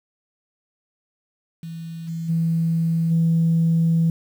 sine tone with level steps, 164.81 Hz, E3, in tune, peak -30 / -25 / -17 / -14 dBFS, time 1.63-4.1 s, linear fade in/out 2 ms, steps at 2.07 / 2.28 / 3.1 s, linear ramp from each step 20 ms, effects tanh soft clip ceiling -11 dBFS + 8-bit

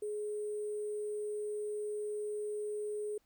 sine tone with sample-and-hold, 420 Hz, G#4, 19 cents sharp, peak -35 dBFS, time 0.02-3.18 s, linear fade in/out 5 ms, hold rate 8820 Hz, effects pink hiss -75 dBFS RMS until 3.25 s

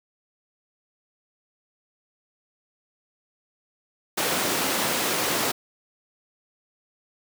pink high-pass noise, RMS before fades -25 dBFS, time 4.17-5.52 s, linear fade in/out 10 ms, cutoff 260 Hz, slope 12 dB/octave, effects none

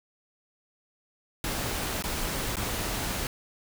pink noise with dropouts, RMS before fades -31 dBFS, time 1.44-3.27 s, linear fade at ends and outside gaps 1 ms, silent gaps 2.024-2.039 / 2.557-2.568 s, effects none

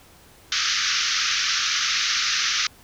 white band-pass noise, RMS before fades -23 dBFS, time 0.52-2.67 s, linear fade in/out 2 ms, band 1200 to 6300 Hz, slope 96 dB/octave, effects pink hiss -51 dBFS RMS until 2.83 s

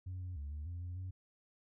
sine tone with pitch steps, 91.8 / 90.5 / 71.8 / 75 / 87 / 88.7 / 92.7 Hz, F#2 / F#2 / D2 / D2 / F2 / F2 / F#2, -13 / -38 / -39 / +37 / -6 / +27 / +4 cents, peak -38 dBFS, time 0.06-1.11 s, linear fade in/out 10 ms, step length 150 ms, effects tanh soft clip ceiling -38 dBFS

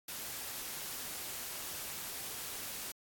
white noise, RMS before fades -42 dBFS, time 0.08-2.92 s, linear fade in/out 5 ms, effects AAC 64 kbps

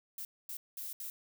violet noise bursts at uneven times, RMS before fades -42 dBFS, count 4, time 0.18-0.25 / 0.49-0.57 / 0.77-0.93 / 1-1.1 s, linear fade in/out 2 ms, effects none

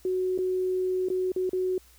sine tone with dropouts, 370 Hz, F#4, in tune, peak -24 dBFS, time 0.05-1.78 s, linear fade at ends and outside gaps 2 ms, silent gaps 0.378-0.387 / 1.086-1.101 / 1.319-1.362 / 1.494-1.531 s, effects added 60 Hz sine -57 dBFS peak until 1.98 s + white hiss -58 dBFS RMS until 1.98 s

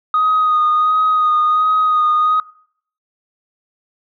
sine tone with vibrato, 1244.5 Hz, D#6, in tune, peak -10 dBFS, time 0.14-2.4 s, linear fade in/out 2 ms, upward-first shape sine, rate 1.4 Hz, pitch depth 22 cents each way, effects noise-tail reverb RT60 0.6 s tail -22 dB re dry + tanh soft clip ceiling -8 dBFS

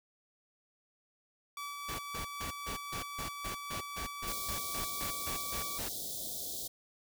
sawtooth tone with tremolo, 1150 Hz, D6, 37 cents flat, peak -35 dBFS, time 1.57-5.78 s, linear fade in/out 2 ms, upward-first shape triangle, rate 3.8 Hz, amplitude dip 30%
pink noise bursts, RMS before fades -41 dBFS, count 16, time 1.88-5.89 s, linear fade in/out 10 ms, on 110 ms, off 150 ms
white band-stop noise, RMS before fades -40 dBFS, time 4.27-6.68 s, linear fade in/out 10 ms, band 760 to 3300 Hz, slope 96 dB/octave
effects none

